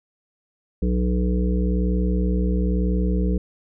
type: harmonic tone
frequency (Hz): 61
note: B1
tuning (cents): -21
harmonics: 1 / 3 / 5 / 7 / 8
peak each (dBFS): -20 / -23 / -30 / -31 / -34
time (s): 0.82-3.38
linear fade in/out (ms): 5
effects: none